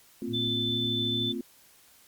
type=chord; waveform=sine; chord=Bb suspended second; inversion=none; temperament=equal with one note detuned; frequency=228.5 / 261.6 / 349.2 Hz; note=Bb3 / C4 / F4; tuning=-34 / 0 / 0 cents; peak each=-35 / -35 / -36 dBFS; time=0.22-1.41 s; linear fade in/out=2 ms
type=tone with vibrato; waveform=sine; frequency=113.8 Hz; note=A#2; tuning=41 cents flat; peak=-34 dBFS; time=0.27-1.33 s; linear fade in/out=50 ms; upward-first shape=triangle; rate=2.3 Hz; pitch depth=38 cents each way
type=tone; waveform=sine; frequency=3526 Hz; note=A7; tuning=3 cents sharp; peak=-28 dBFS; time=0.33-1.33 s; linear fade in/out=20 ms
effects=white hiss -58 dBFS RMS until 2.07 s + Opus 48 kbps